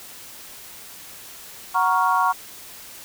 sine chord, Gb major seventh, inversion none, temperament equal with one note detuned, 740 / 941.5 / 1108.7 / 1396.9 Hz, Gb5 / Bb5 / Db6 / F6, 0 / +17 / 0 / 0 cents, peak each -24 / -21 / -20 / -26 dBFS, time 1.74-2.33 s, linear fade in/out 20 ms, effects white hiss -41 dBFS RMS until 3.04 s

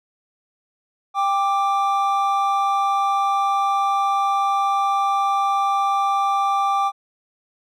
triangle tone pair together, 792.6 / 1176 Hz, G5 / D6, +19 / +2 cents, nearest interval perfect fifth, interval 683 cents, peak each -18 dBFS, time 1.14-6.92 s, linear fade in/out 50 ms, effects none

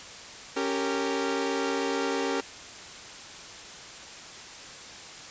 sawtooth chord, G diminished, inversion second, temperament equal with one note detuned, 277.2 / 392 / 461.1 Hz, Db4 / G4 / Bb4, 0 / 0 / -19 cents, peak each -27 dBFS, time 0.56-2.41 s, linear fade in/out 10 ms, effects white hiss -43 dBFS RMS until 5.3 s + resampled to 16000 Hz

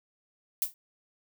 violet noise with exponential decay, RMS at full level -23 dBFS, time 0.62-0.74 s, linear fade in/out 1 ms, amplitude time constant 25 ms, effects none

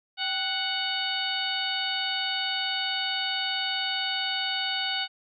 harmonic tone with a mistuned harmonic, 740 Hz, F#5, in tune, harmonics 1 / 2 / 3 / 4 / 5 / 6, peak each -35 / -34 / -36 / -31 / -33 / -35 dBFS, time 0.17-5.08 s, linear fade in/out 50 ms, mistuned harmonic 1, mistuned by +81 cents, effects none

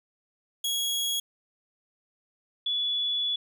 sawtooth / sine tone pair in turn, 3322 / 3423 Hz, G#7 / A7, 0 / -48 cents, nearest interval minor second, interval 52 cents, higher second, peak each -23 / -25 dBFS, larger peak first, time 0.64-1.2 / 2.66-3.36 s, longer second, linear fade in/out 5 ms, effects none

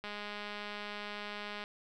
click train, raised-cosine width 0.3 ms, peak -26 dBFS, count 332, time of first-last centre 0.04-1.639 s, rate 207 Hz, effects none

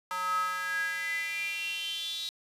square tone with high-pass filter sweep, 182.7 Hz, F#3, 22 cents flat, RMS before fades -33 dBFS, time 0.11-2.29 s, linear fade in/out 0 ms, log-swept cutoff 1100 to 3900 Hz, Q 9.5, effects resampled to 32000 Hz + 9-bit

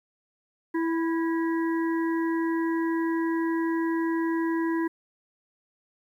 harmonic tone with a mistuned harmonic, 329.6 Hz, E4, in tune, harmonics 1 / 3 / 5 / 6, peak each -24 / -34 / -38 / -40 dBFS, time 0.74-4.88 s, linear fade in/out 10 ms, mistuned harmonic 6, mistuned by -42 cents, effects 10-bit

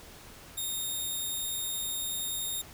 10% pulse tone, 3691 Hz, A#7, 18 cents flat, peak -24 dBFS, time 0.57-2.62 s, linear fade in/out 10 ms, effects pink hiss -50 dBFS RMS until 2.73 s

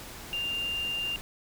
sine tone in noise, 2794 Hz, F7, in tune, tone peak -29 dBFS, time 0.33-1.16 s, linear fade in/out 0 ms, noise pink, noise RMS -43 dBFS, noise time 0-1.21 s, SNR +11 dB, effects none

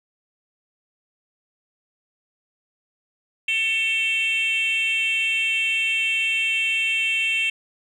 sine tone with frequency modulation, 2691 Hz, E7, 35 cents sharp, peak -17 dBFS, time 3.48-7.5 s, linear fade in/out 5 ms, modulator 462 Hz, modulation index 0.79, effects tanh soft clip ceiling -18 dBFS + 9-bit

